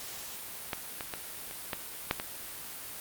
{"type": "clicks", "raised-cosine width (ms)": 0.3, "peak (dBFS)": [-15, -20, -19, -27, -15, -10, -18], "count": 7, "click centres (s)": [0.732, 1.008, 1.138, 1.511, 1.732, 2.111, 2.199], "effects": ["white hiss -42 dBFS RMS until 3 s", "Opus 48 kbps"]}